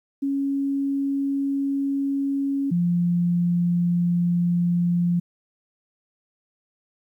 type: tone pair in turn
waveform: sine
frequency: 276.9 / 174.04 Hz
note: C#4 / F3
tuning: -2 / -6 cents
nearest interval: minor sixth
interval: 804 cents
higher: first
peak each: -21 / -18 dBFS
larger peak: second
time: 0.22-2.71 / 2.71-5.2 s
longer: neither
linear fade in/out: 10 ms
effects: 10-bit